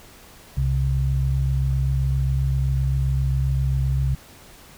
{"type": "tone pair together", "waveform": "sine", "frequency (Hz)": [65.7, 133.31], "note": ["C2", "C3"], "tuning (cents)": [8, 33], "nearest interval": "octave", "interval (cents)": 1225, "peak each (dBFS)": -21, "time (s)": [0.57, 4.15], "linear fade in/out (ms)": 5, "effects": ["pink hiss -47 dBFS RMS until 4.77 s"]}